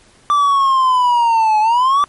triangle linear two-way sweep, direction down then up, 1174.7 to 846 to 1174.7 Hz, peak -8 dBFS, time 0.3-2.04 s, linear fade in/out 0 ms, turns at 1.6 s, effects pink hiss -49 dBFS RMS until 2.08 s + MP3 48 kbps

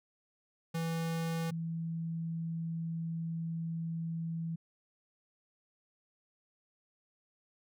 square / sine tone pair in turn, 164.81 / 164.81 Hz, E3 / E3, 0 / 0 cents, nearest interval unison, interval 0 cents, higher neither, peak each -33 / -34 dBFS, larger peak first, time 0.74-1.51 / 1.51-4.56 s, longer second, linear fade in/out 10 ms, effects none

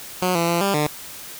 10% pulse tone with pitch steps, 182.3 / 168.8 / 170.6 / 198 / 150 Hz, F#3 / E3 / F3 / G3 / D3, -25 / +41 / -40 / +18 / +37 cents, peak -10 dBFS, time 0.22-0.87 s, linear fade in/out 2 ms, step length 130 ms, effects white hiss -37 dBFS RMS until 1.39 s

